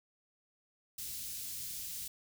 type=band-stop noise; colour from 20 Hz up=white; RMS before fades=-42 dBFS; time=0.98-2.08 s; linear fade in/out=5 ms; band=160 to 3900 Hz; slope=12 dB/octave; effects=none